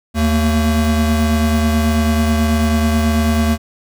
square tone pair together, 78.3 / 225.7 Hz, D#2 / A3, +11 / +44 cents, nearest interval octave + tritone, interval 1833 cents, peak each -16 dBFS, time 0.14-3.58 s, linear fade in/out 50 ms, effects none

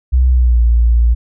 sine tone with pitch glide, 63.4 to 58.14 Hz, B1 to A#1, +46 to -4 cents, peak -7 dBFS, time 0.12-1.15 s, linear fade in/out 20 ms, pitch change -150 cents, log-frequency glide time 0.3-0.62 s, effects none

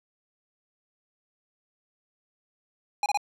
square tone bursts, 820 Hz, G#5, 22 cents flat, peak -23 dBFS, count 3, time 3.03-3.174 s, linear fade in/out 2 ms, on 30 ms, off 27 ms, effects low-pass 8000 Hz 12 dB/octave

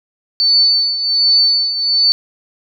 sine tone with tremolo, 4503 Hz, C#8, 26 cents sharp, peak -7 dBFS, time 0.4-2.12 s, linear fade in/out 0 ms, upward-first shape triangle, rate 1.3 Hz, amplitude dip 70%, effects none

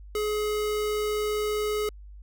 square tone, 422.5 Hz, G#4, 30 cents sharp, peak -26 dBFS, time 0.15-1.89 s, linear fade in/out 2 ms, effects added 50 Hz sine -42 dBFS peak until 2.22 s

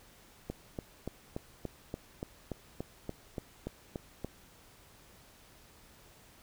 click train, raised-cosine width 2 ms, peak -23 dBFS, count 14, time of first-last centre 0.5-4.246 s, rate 3.47 Hz, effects pink hiss -59 dBFS RMS until 6.42 s

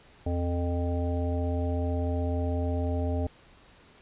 harmonic tone with a mistuned harmonic, 87.31 Hz, F2, in tune, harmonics 1 / 3 / 5 / 7 / 9, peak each -27 / -33 / -37 / -36 / -41 dBFS, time 0.26-3.27 s, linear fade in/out 5 ms, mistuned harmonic 1, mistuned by -110 cents, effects pink hiss -56 dBFS RMS until 4.01 s + resampled to 8000 Hz

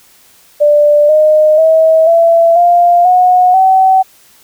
sine tone with pitch steps, 590 / 615.4 / 641.9 / 669.6 / 698.4 / 728.5 / 759.9 Hz, D5 / D#5 / E5 / E5 / F5 / F#5 / F#5, +8 / -19 / -46 / +27 / 0 / -27 / +46 cents, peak -4 dBFS, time 0.6-4.03 s, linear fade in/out 20 ms, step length 490 ms, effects white hiss -45 dBFS RMS until 4.43 s

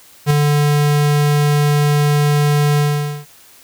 square tone with ADSR envelope, 146.83 Hz, D3, in tune, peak -8 dBFS, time 0.26-3.26 s, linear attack 45 ms, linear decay 4 ms, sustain -4 dB, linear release 470 ms, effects white hiss -45 dBFS RMS until 3.63 s

